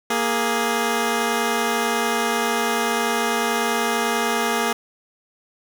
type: tone pair together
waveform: 10% pulse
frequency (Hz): 233.1 / 415.3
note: A#3 / G#4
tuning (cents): 0 / 0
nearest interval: minor seventh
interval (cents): 1000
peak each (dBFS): -14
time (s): 0.1-4.73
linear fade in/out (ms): 5
effects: none